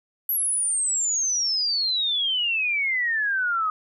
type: exponential sweep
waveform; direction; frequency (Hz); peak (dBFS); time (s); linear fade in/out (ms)
sine; down; 11840 to 1244.5; -21; 0.29-3.7; 2
effects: none